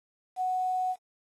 sine tone with quantisation, 740 Hz, F#5, in tune, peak -26 dBFS, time 0.36-0.96 s, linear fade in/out 50 ms, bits 9, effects AAC 32 kbps

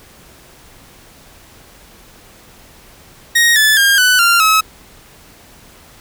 sawtooth tone with pitch steps, 1873 / 1737.5 / 1611.8 / 1495.2 / 1387 / 1286.7 Hz, A#6 / A6 / G6 / F#6 / F6 / E6, +8 / -22 / +48 / +18 / -12 / -42 cents, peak -5 dBFS, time 3.35-4.61 s, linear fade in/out 10 ms, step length 210 ms, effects pink hiss -43 dBFS RMS until 6 s

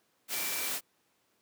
sine tone in noise, 2336 Hz, D7, 10 cents flat, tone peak -41 dBFS, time 0.31-0.72 s, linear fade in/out 50 ms, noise white, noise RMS -34 dBFS, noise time 0.28-0.81 s, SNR -10 dB, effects pink hiss -72 dBFS RMS until 1.41 s + high-pass 200 Hz 12 dB/octave

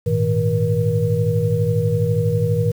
sine tone cluster, 103.5 / 115.7 / 158 / 476.4 Hz, G#2 / A#2 / D#3 / A#4, -5 / -13 / +27 / +38 cents, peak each -21 dBFS, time 0.06-2.72 s, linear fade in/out 10 ms, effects 7-bit

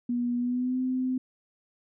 sine tone with pitch glide, 242.1 to 256.5 Hz, B3 to C4, -34 to -34 cents, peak -25 dBFS, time 0.09-1.18 s, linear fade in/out 5 ms, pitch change +100 cents, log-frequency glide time 0.37-0.79 s, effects none

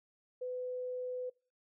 sine tone, 502 Hz, B4, 28 cents sharp, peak -36 dBFS, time 0.41-1.3 s, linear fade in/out 10 ms, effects noise-tail reverb RT60 0.4 s tail -25 dB re dry

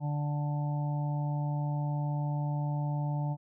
harmonic tone, 146.83 Hz, D3, in tune, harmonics 1 / 2 / 4 / 5 / 6, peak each -29 / -43 / -45 / -45 / -42 dBFS, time 0-3.37 s, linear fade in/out 50 ms, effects none

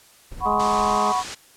brown noise with tremolo, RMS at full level -35 dBFS, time 0.31-0.98 s, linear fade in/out 10 ms, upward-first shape triangle, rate 15 Hz, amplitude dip 50%
sine chord, F# suspended fourth, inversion none, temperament equal, 740 / 987.8 / 1108.7 Hz, F#5 / B5 / C#6, 0 / 0 / 0 cents, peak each -24 dBFS, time 0.4-1.24 s, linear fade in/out 50 ms
harmonic tone, 209.4 Hz, G#3, 15 cents sharp, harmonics 1 / 2 / 3 / 4 / 5 / 6, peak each -29 / -29 / -29 / -29 / -29 / -29 dBFS, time 0.45-1.13 s, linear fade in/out 20 ms
white low-pass noise, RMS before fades -35 dBFS, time 0.59-1.35 s, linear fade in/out 10 ms, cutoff 7500 Hz, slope 24 dB/octave
effects white hiss -52 dBFS RMS until 1.56 s + low-pass 12000 Hz 12 dB/octave

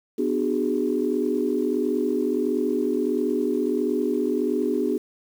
sine chord, G# half-diminished seventh, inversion first, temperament just, 249.2 / 299 / 373.8 / 415.3 Hz, B3 / D4 / F#4 / G#4, +16 / +31 / +18 / 0 cents, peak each -26 dBFS, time 0.18-4.98 s, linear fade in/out 10 ms, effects tanh soft clip ceiling -10 dBFS + 8-bit

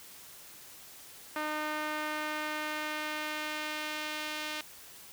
sawtooth tone with band-pass filter sweep, 305 Hz, D#4, 34 cents flat, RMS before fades -36 dBFS, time 1.36-4.61 s, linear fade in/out 2 ms, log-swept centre 1400 to 3100 Hz, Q 1, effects white hiss -51 dBFS RMS until 5.12 s

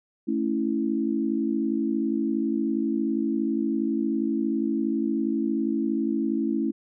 sine chord, A major, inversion none, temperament equal, 220 / 277.2 / 329.6 Hz, A3 / C#4 / E4, 0 / 0 / 0 cents, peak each -27 dBFS, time 0.27-6.72 s, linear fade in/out 20 ms, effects none

